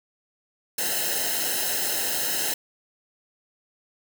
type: noise with comb filter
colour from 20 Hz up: white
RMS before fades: -26 dBFS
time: 0.78-2.54 s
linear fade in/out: 5 ms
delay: 0.86 ms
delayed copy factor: -1
effects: none